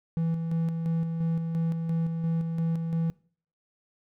triangle tone with tremolo, 164.81 Hz, E3, in tune, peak -22 dBFS, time 0.17-3.1 s, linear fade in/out 0 ms, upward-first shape square, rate 2.9 Hz, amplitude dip 40%, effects noise-tail reverb RT60 0.5 s tail -24 dB re dry

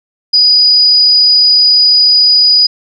sine tone, 4933 Hz, D#8, 16 cents flat, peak -4 dBFS, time 0.33-2.67 s, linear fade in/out 10 ms, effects none

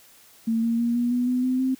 sine tone with pitch steps, 226.5 / 231.1 / 235.8 / 240.7 / 245.6 / 250.6 / 255.7 / 260.9 Hz, A#3 / A#3 / A#3 / B3 / B3 / B3 / C4 / C4, -50 / -15 / +20 / -44 / -9 / +25 / -40 / -5 cents, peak -20 dBFS, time 0.47-1.75 s, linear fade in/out 10 ms, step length 160 ms, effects white hiss -53 dBFS RMS until 1.79 s

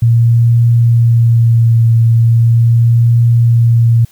sine tone with vibrato, 116.3 Hz, A#2, 4 cents flat, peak -5 dBFS, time 0.02-4.05 s, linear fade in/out 5 ms, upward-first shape triangle, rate 0.39 Hz, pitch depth 23 cents each way, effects white hiss -47 dBFS RMS until 4.11 s

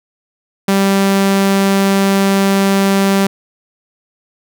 sawtooth tone, 195.9 Hz, G3, 1 cent flat, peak -6 dBFS, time 0.68-3.27 s, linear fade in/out 5 ms, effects none

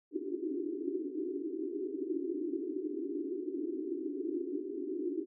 white band-pass noise, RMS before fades -37 dBFS, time 0.11-5.26 s, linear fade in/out 50 ms, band 280 to 390 Hz, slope 96 dB/octave, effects none

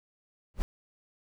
brown noise with exponential growth, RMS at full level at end -23 dBFS, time 0.54-0.62 s, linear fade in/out 0 ms, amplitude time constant 17 ms, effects none

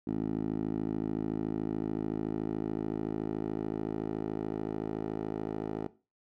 10% pulse tone with band-pass filter sweep, 53.7 Hz, A1, 41 cents flat, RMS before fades -34 dBFS, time 0.07-5.87 s, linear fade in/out 5 ms, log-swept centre 290 to 440 Hz, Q 2, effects noise-tail reverb RT60 0.3 s tail -17 dB re dry

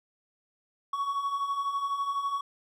triangle beating tone pair, 1108.7 / 1120.7 Hz, C#6 / C#6, 0 / +19 cents, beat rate 12 Hz, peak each -34 / -27 dBFS, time 0.93-2.41 s, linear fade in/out 5 ms, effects none

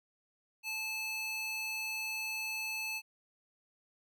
square tone with high-pass filter, 870 Hz, A5, 20 cents flat, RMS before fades -38 dBFS, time 0.63-3.02 s, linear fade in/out 50 ms, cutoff 2400 Hz, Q 2, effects none

